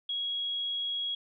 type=tone; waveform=sine; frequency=3314 Hz; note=G#7; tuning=4 cents flat; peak=-30 dBFS; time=0.09-1.15 s; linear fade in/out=5 ms; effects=none